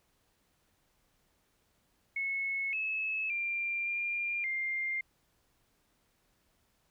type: tone with pitch steps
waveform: sine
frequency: 2192 / 2594 / 2380 / 2398 / 2107 Hz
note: C#7 / E7 / D7 / D7 / C7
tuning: -20 / -28 / +22 / +36 / +12 cents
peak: -31 dBFS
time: 2.16-5.01 s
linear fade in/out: 5 ms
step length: 570 ms
effects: pink hiss -73 dBFS RMS until 6.9 s